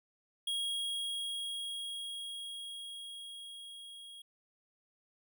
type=tone with level ramp; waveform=square; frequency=3288 Hz; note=G#7; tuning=18 cents flat; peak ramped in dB=-33 to -49 dBFS; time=0.47-4.22 s; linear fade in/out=5 ms; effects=none